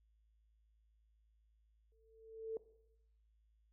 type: tone with exponential growth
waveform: sine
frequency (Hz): 445.4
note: A4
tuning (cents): +21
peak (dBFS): -36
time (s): 1.92-2.57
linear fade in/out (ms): 1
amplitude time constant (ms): 140
effects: noise-tail reverb RT60 0.8 s tail -17 dB re dry + added 54 Hz sine -70 dBFS peak until 3.72 s